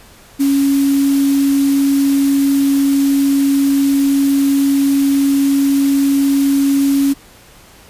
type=tone in noise; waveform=sine; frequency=277.2 Hz; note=C#4; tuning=in tune; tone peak=-10 dBFS; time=0.39-7.14 s; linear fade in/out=20 ms; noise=white; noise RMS=-28 dBFS; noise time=0.39-7.14 s; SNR=+15 dB; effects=pink hiss -43 dBFS RMS until 7.89 s + resampled to 32000 Hz